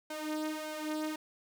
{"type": "tone with flanger", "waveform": "sawtooth", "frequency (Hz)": 308.2, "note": "D#4", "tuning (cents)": -16, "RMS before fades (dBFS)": -37, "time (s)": [0.1, 1.16], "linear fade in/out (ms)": 5, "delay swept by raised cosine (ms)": [1.3, 3.5], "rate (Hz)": 1.7, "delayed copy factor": 0.7, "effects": []}